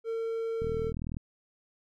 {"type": "tone with pitch glide", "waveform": "triangle", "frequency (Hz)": [453.9, 447.9], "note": ["A#4", "A4"], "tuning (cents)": [-46, 31], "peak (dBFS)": -28, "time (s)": [0.04, 0.93], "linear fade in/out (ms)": 50, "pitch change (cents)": -23, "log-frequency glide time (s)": [0.6, 0.78]}
{"type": "click train", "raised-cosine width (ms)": 5, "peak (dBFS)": -24, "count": 23, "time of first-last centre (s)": [0.62, 1.169], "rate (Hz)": 40.1}
{"effects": []}